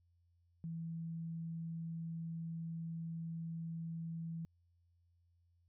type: tone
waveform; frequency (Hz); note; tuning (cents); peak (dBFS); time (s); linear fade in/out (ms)
sine; 164.81; E3; 0; -40; 0.64-4.45; 0
effects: added 86 Hz sine -70 dBFS peak until 5.68 s